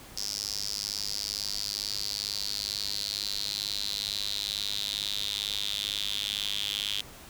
sawtooth tone with high-pass filter sweep, 102.2 Hz, G#2, 27 cents flat, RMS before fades -33 dBFS, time 0.17-7.01 s, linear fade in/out 5 ms, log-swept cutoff 5200 to 3300 Hz, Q 6.6, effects pink hiss -48 dBFS RMS until 7.29 s

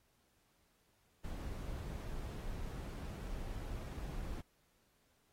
brown noise, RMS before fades -43 dBFS, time 1.24-4.41 s, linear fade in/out 5 ms, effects pink hiss -75 dBFS RMS until 5.32 s + AAC 48 kbps

